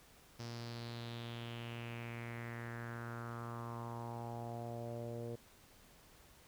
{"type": "tone with low-pass filter sweep", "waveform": "sawtooth", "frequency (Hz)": 117.6, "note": "A#2", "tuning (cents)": 16, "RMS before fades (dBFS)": -45, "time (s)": [0.39, 5.36], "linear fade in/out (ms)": 10, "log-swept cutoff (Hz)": [5400, 490], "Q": 4.2, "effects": ["pink hiss -63 dBFS RMS until 6.47 s"]}